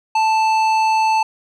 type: tone with tanh clipping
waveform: sine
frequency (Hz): 880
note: A5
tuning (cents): 0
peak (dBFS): -15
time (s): 0.15-1.23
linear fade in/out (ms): 5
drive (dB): 13
effects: none